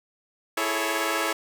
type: chord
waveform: 10% pulse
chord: A major seventh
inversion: second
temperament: equal with one note detuned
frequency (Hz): 329.6 / 419.6 / 440 / 554.4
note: E4 / G#4 / A4 / C#5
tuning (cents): 0 / +18 / 0 / 0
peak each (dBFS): -20 / -23 / -24 / -21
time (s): 0.57-1.33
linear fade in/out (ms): 5
effects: none